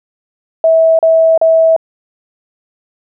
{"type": "tone bursts", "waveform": "sine", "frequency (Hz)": 650, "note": "E5", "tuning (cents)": -24, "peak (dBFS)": -5, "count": 3, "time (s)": [0.64, 1.764], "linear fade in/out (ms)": 2, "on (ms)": 350, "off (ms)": 37, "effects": []}